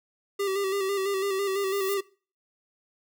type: tone with vibrato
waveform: square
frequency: 391.5 Hz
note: G4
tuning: 2 cents flat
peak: -26 dBFS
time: 0.39-2.01 s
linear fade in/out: 10 ms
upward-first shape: square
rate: 6 Hz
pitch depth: 39 cents each way
type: noise with exponential growth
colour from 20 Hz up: violet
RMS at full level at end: -34 dBFS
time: 1.2-1.94 s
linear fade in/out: 1 ms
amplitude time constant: 160 ms
effects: noise-tail reverb RT60 0.4 s tail -23 dB re dry